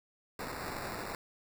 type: noise with sample-and-hold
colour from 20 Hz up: blue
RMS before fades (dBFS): -40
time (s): 0.39-1.15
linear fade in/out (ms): 2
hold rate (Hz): 3150
effects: none